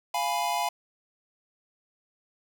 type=chord; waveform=square; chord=F diminished; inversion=none; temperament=equal; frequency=698.5 / 830.6 / 987.8 Hz; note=F5 / Ab5 / Cb6; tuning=0 / 0 / 0 cents; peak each=-31 dBFS; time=0.14-0.69 s; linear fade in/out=5 ms; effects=none